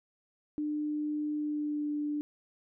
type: tone with pitch glide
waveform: sine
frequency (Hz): 299.7 to 295.7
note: D4 to D4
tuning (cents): +35 to +12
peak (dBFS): -30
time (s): 0.58-2.21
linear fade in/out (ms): 0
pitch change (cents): -23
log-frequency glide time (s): 1.34-1.91
effects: none